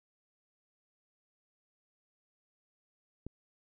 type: click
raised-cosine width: 3 ms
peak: -28 dBFS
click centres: 3.266 s
effects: none